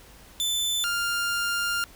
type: tone pair in turn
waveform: sawtooth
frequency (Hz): 3520 / 1400.3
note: A7 / F6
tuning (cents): 0 / +4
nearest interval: octave + major third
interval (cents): 1596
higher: first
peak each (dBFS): -21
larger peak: neither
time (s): 0.4-0.84 / 0.84-1.84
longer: second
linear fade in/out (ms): 0
effects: added 50 Hz sine -54 dBFS peak until 1.95 s + pink hiss -51 dBFS RMS until 1.95 s